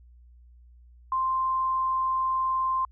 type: tone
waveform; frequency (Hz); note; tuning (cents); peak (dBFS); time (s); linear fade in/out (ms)
sine; 1046.5; C6; 0; -23; 1.12-2.85; 2
effects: added 60 Hz sine -50 dBFS peak until 2.91 s